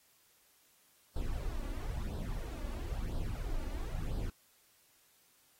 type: noise with flanger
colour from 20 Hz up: brown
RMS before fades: -37 dBFS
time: 1.16-4.3 s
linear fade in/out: 2 ms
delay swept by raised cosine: 0.22 to 3.52 ms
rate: 1 Hz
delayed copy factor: +0.75
effects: white hiss -68 dBFS RMS until 5.59 s + AAC 48 kbps